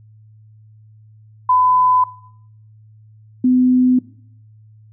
sine tone pair in turn, 1006 / 252.7 Hz, B5 / B3, +32 / +40 cents, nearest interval 2 octaves, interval 2392 cents, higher first, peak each -10 / -10 dBFS, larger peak neither, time 1.49-2.04 / 3.44-3.99 s, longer neither, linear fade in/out 5 ms, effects noise-tail reverb RT60 0.7 s tail -20 dB re dry + added 108 Hz sine -43 dBFS peak until 4.92 s

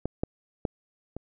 clicks, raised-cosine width 2 ms, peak -15 / -13 / -13 / -22 dBFS, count 4, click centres 0.056 / 0.235 / 0.652 / 1.166 s, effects none

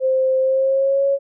sine tone with pitch glide, 523.3 to 553.5 Hz, C5 to C#5, 0 to -3 cents, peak -14 dBFS, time 0-1.19 s, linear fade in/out 50 ms, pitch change +97 cents, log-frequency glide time 0.4-1.05 s, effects none

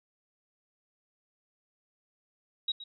sine tone with echo, 3828 Hz, A#7, 45 cents sharp, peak -27 dBFS, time 2.68-2.72 s, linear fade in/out 5 ms, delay 120 ms, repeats 1, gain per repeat -14 dB, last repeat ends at 2.84 s, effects none

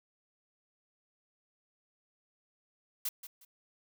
blue noise with echo, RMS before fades -34 dBFS, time 3.05-3.09 s, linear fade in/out 5 ms, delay 180 ms, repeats 2, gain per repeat -12 dB, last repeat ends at 3.45 s, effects none

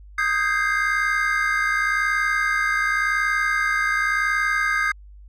triangle chord, Ab major seventh, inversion second, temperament equal with one note detuned, 1244.5 / 1568 / 1628.9 / 2093 Hz, Eb6 / G6 / Ab6 / C7, 0 / 0 / -34 / 0 cents, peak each -23 dBFS, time 0.18-4.92 s, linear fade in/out 5 ms, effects added 50 Hz sine -41 dBFS peak until 5.28 s

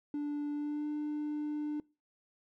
triangle tone with pitch glide, 292.5 to 298.6 Hz, D4 to D4, -7 to +29 cents, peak -30 dBFS, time 0.14-1.8 s, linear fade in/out 2 ms, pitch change +36 cents, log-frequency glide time 0.52-0.88 s, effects noise-tail reverb RT60 0.3 s tail -25 dB re dry + tanh soft clip ceiling -28 dBFS

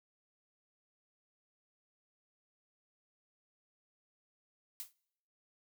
blue noise with exponential decay, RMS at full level -39 dBFS, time 4.8-4.93 s, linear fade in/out 0 ms, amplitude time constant 28 ms, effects noise-tail reverb RT60 0.8 s tail -26 dB re dry

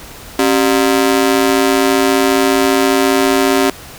sawtooth ring-modulated tone, 329.8 Hz, E4, 1 cent sharp, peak -3 dBFS, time 0.39-3.7 s, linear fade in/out 2 ms, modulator 57.4 Hz, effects pink hiss -34 dBFS RMS until 3.98 s

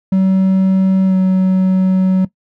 triangle tone with pitch glide, 190 to 187.38 Hz, F#3 to F#3, +46 to +22 cents, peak -7 dBFS, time 0.12-2.25 s, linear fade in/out 5 ms, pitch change -24 cents, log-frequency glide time 1.06-1.15 s, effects noise-tail reverb RT60 0.1 s tail -17 dB re dry

